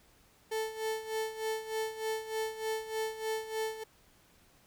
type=tone with tremolo; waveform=35% pulse; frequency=440 Hz; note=A4; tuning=in tune; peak=-29 dBFS; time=0.51-3.84 s; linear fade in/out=10 ms; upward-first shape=sine; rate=3.3 Hz; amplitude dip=75%; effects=pink hiss -64 dBFS RMS until 4.66 s